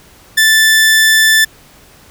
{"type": "tone", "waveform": "sawtooth", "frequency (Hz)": 1760, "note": "A6", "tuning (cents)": 0, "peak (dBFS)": -3, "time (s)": [0.37, 1.45], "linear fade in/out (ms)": 10, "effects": ["pink hiss -43 dBFS RMS until 2.1 s"]}